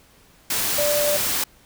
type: tone in noise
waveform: sine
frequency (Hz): 587.3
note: D5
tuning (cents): 0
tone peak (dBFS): -20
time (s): 0.78-1.17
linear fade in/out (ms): 5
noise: white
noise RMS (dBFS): -23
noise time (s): 0.5-1.44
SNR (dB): 0
effects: pink hiss -54 dBFS RMS until 1.65 s